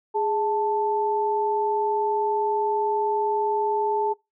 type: tone pair together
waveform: sine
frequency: 415.3 / 880 Hz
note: G#4 / A5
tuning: 0 / 0 cents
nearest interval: octave + minor second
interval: 1300 cents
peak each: -24 / -23 dBFS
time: 0.14-4.14 s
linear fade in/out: 20 ms
effects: noise-tail reverb RT60 0.2 s tail -23 dB re dry